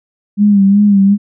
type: tone with vibrato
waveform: sine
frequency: 201.2 Hz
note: G3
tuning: 45 cents sharp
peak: -5 dBFS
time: 0.37-1.18 s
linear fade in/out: 50 ms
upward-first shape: sine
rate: 2.7 Hz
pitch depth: 55 cents each way
effects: none